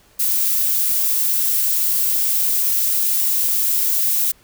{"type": "noise", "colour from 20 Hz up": "violet", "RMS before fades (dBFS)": -18, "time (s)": [0.19, 4.32], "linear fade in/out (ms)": 10, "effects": ["pink hiss -53 dBFS RMS until 4.43 s"]}